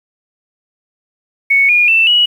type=tone with pitch steps; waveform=sine; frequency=2217 / 2432 / 2667 / 2925 Hz; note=C#7 / D#7 / E7 / F#7; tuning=0 / -40 / +20 / -21 cents; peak=-7 dBFS; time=1.5-2.26 s; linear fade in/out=10 ms; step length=190 ms; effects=7-bit